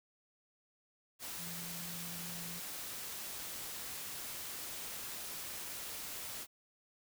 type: tone in noise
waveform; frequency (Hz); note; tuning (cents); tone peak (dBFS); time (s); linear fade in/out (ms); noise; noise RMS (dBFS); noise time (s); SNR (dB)
sine; 170.8; F3; -38; -48; 1.37-2.62; 50; white; -44; 1.19-6.47; -7
effects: none